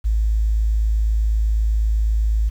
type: tone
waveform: sine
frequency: 54 Hz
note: A1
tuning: 32 cents flat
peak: -15 dBFS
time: 0.04-2.5 s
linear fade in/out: 20 ms
effects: 8-bit